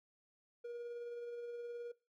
triangle tone with tremolo, 476.2 Hz, A#4, 37 cents sharp, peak -40 dBFS, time 0.64-1.92 s, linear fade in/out 10 ms, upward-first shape sine, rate 19 Hz, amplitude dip 30%, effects noise-tail reverb RT60 0.3 s tail -21 dB re dry

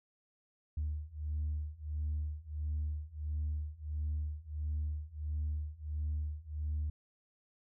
sine beating tone pair, 74.9 / 76.4 Hz, D2 / D#2, +35 / -31 cents, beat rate 1.5 Hz, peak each -37 / -36 dBFS, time 0.77-6.9 s, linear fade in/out 5 ms, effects tanh soft clip ceiling -29 dBFS

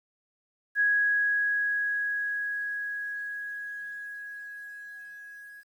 sine tone with level ramp, 1661.2 Hz, G#6, in tune, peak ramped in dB -20 to -44 dBFS, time 0.75-5.64 s, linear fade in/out 50 ms, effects 10-bit

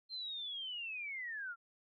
sine linear sweep, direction down, 4186 to 1344 Hz, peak -40 dBFS, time 0.09-1.56 s, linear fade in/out 50 ms, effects none

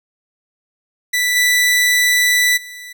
sawtooth tone with level steps, 1975.5 Hz, B6, in tune, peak -11 / -8 / -28 dBFS, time 1.13-2.93 s, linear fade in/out 10 ms, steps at 1.35 / 2.56 s, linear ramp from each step 20 ms, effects none

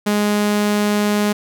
sawtooth tone, 207.7 Hz, G#3, in tune, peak -11 dBFS, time 0.06-1.33 s, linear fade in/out 10 ms, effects none

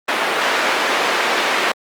white band-pass noise, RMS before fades -18 dBFS, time 0.08-1.72 s, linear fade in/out 5 ms, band 320 to 2100 Hz, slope 12 dB/octave, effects high-pass 200 Hz 12 dB/octave + Opus 32 kbps

